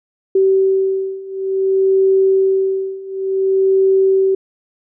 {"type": "beating tone pair", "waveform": "sine", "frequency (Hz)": [383.9, 384.46], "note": ["G4", "G4"], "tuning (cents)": [-36, -34], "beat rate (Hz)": 0.56, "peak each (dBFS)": [-16, -14], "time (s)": [0.35, 4.35], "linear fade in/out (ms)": 5, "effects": []}